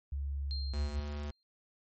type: tone with pitch glide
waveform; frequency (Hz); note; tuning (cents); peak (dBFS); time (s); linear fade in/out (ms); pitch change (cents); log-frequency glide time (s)
sine; 69.9 to 68.15; C#2 to C#2; +15 to -29; -33; 0.12-1; 5; -44; 0.49-0.76
type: tone with exponential decay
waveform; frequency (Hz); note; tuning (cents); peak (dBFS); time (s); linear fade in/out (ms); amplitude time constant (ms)
sine; 4186; C8; 0; -38; 0.51-1.43; 0; 200
type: tone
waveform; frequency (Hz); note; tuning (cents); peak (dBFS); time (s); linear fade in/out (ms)
square; 73.42; D2; 0; -37; 0.73-1.31; 5
effects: MP3 32 kbps